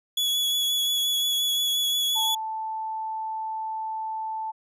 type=tone with vibrato; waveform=40% pulse; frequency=3387 Hz; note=G#7; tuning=33 cents sharp; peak=-21 dBFS; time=0.17-2.35 s; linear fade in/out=5 ms; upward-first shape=triangle; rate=5.7 Hz; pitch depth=18 cents each way
type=tone; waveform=sine; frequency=880 Hz; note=A5; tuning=in tune; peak=-28 dBFS; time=2.15-4.52 s; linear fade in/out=20 ms
effects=none